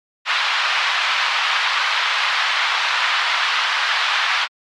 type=band-pass noise; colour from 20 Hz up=pink; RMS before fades=-19 dBFS; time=0.25-4.48 s; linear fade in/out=50 ms; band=1000 to 4000 Hz; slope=24 dB/octave; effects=MP3 64 kbps